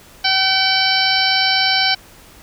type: harmonic tone with a mistuned harmonic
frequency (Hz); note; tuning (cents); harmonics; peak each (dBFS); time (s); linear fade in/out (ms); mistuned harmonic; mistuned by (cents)
764; G5; -45; 1 / 2 / 3 / 4 / 5 / 6 / 7; -21 / -21 / -21 / -21 / -21 / -21 / -21; 0.24-1.95; 10; 5; +71
effects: pink hiss -44 dBFS RMS until 2.42 s